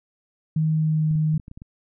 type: tone with pitch glide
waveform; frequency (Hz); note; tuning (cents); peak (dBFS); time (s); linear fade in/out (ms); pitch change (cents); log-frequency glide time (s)
sine; 157.2 to 155.3; D#3 to D#3; +18 to -3; -18; 0.56-1.38; 5; -21; 0.7-1.08
type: clicks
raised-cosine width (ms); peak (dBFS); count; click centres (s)
5; -27; 8; 1.111 / 1.155 / 1.343 / 1.398 / 1.481 / 1.514 / 1.575 / 1.619
effects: none